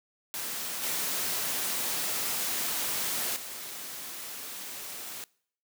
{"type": "noise with level steps", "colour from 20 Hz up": "white", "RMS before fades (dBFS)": [-35, -31, -40], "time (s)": [0.34, 5.24], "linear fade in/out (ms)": 0, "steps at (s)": [0.83, 3.36], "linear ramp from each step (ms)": 5, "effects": ["noise-tail reverb RT60 0.6 s tail -24 dB re dry", "high-pass 150 Hz 12 dB/octave"]}